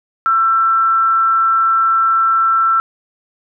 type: tone with frequency modulation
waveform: sine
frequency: 1338 Hz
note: E6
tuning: 25 cents sharp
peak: -10 dBFS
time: 0.26-2.8 s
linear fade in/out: 0 ms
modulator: 238 Hz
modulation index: 0.22
effects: none